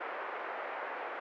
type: band-pass noise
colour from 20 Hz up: pink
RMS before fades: -40 dBFS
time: 0-1.2 s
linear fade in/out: 10 ms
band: 470 to 2000 Hz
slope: 24 dB/octave
effects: none